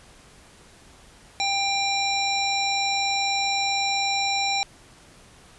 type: harmonic tone with a mistuned harmonic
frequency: 792 Hz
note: G5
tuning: 18 cents sharp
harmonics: 1 / 3 / 5 / 7 / 9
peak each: -26 / -27 / -27 / -31 / -34 dBFS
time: 1.4-4.63 s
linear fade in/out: 0 ms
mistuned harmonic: 9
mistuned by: +28 cents
effects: pink hiss -51 dBFS RMS until 5.58 s + resampled to 24000 Hz